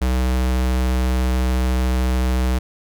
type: tone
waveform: square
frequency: 63.3 Hz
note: B1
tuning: 43 cents sharp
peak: -17 dBFS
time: 0.01-2.59 s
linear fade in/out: 10 ms
effects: none